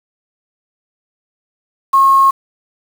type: tone with quantisation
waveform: sine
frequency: 1084 Hz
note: C#6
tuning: 39 cents flat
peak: -6 dBFS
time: 1.93-2.31 s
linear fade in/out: 10 ms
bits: 5
effects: none